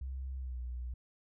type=tone with pitch glide; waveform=sine; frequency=65.7 to 61.3 Hz; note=C2 to B1; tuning=+8 to -12 cents; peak=-37 dBFS; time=0.01-0.94 s; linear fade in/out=5 ms; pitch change=-120 cents; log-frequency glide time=0.37-0.59 s; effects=none